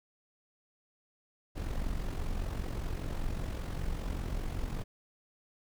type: noise with amplitude modulation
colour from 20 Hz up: brown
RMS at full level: -32 dBFS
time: 1.55-4.84 s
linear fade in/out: 20 ms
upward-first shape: sine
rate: 45.1 Hz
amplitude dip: 60%
effects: none